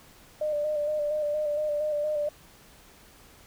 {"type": "tone with vibrato", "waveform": "sine", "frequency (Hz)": 599, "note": "D5", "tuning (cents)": 34, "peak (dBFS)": -25, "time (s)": [0.41, 2.29], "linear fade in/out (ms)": 5, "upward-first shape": "square", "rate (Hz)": 4.3, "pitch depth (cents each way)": 28, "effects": ["pink hiss -54 dBFS RMS until 3.46 s"]}